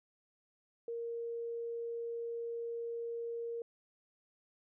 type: tone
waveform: sine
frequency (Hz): 466.2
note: A#4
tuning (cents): 0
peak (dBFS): -37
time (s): 0.88-3.62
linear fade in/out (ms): 2
effects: none